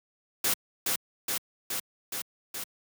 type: noise with echo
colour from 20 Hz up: white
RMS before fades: -26 dBFS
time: 0.44-0.54 s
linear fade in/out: 5 ms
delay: 420 ms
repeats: 5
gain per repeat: -2 dB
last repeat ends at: 2.64 s
effects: high-pass 100 Hz 12 dB/octave